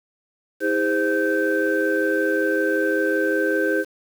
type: tone cluster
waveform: sine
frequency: 321.2 / 406.5 / 519 / 1552 Hz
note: E4 / G#4 / C5 / G6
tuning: -45 / -37 / -14 / -18 cents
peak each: -23 dBFS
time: 0.6-3.85 s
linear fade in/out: 50 ms
effects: tanh soft clip ceiling -10 dBFS + 7-bit